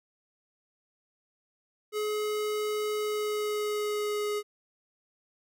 square tone with pitch glide, 423.4 to 417.1 Hz, G#4 to G#4, +33 to +7 cents, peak -29 dBFS, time 1.92-4.43 s, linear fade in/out 50 ms, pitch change -26 cents, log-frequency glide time 2.97-4.32 s, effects none

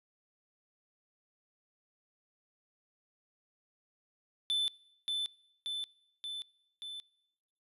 triangle tone with echo, 3520 Hz, A7, in tune, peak -27 dBFS, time 4.5-4.68 s, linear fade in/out 0 ms, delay 580 ms, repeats 4, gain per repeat -3 dB, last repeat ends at 7 s, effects noise-tail reverb RT60 1.0 s tail -25 dB re dry + resampled to 32000 Hz

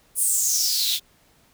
white noise with high-pass filter sweep, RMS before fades -22 dBFS, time 0.15-1 s, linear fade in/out 50 ms, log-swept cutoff 10000 to 3300 Hz, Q 6, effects pink hiss -59 dBFS RMS until 1.53 s

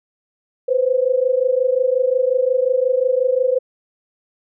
sine tone pair together, 499.4 / 525 Hz, B4 / C5, +19 / +6 cents, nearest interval minor second, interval 87 cents, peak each -17 dBFS, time 0.68-3.59 s, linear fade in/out 10 ms, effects none

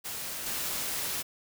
white noise with level steps, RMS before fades -37 / -33 dBFS, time 0.04-1.23 s, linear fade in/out 20 ms, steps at 0.46 s, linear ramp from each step 5 ms, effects none

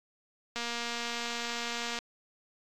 click train, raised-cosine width 0.2 ms, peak -18 dBFS, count 338, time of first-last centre 0.56-1.988 s, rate 236 Hz, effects AAC 64 kbps

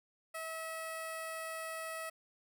10% pulse tone with notch filter, 646 Hz, E5, 35 cents flat, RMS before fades -42 dBFS, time 0.34-2.1 s, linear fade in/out 10 ms, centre 3600 Hz, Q 1.1, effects none

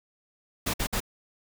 pink noise bursts, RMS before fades -28 dBFS, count 3, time 0.66-1.004 s, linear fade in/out 10 ms, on 78 ms, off 55 ms, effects none

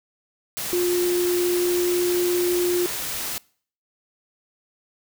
sine tone in noise, 354.1 Hz, F4, 24 cents sharp, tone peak -19 dBFS, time 0.73-2.86 s, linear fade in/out 0 ms, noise white, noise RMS -29 dBFS, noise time 0.57-3.38 s, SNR +7 dB, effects noise-tail reverb RT60 0.5 s tail -24 dB re dry

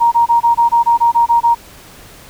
sine tone bursts, 937 Hz, A#5, 9 cents sharp, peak -7 dBFS, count 11, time 0-1.55 s, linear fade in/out 20 ms, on 120 ms, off 23 ms, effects pink hiss -39 dBFS RMS until 2.29 s

